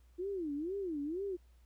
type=tone with vibrato; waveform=sine; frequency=338 Hz; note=E4; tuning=43 cents sharp; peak=-35 dBFS; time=0.18-1.37 s; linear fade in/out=20 ms; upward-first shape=sine; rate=2.1 Hz; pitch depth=300 cents each way; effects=added 60 Hz sine -60 dBFS peak until 1.65 s + pink hiss -75 dBFS RMS until 1.65 s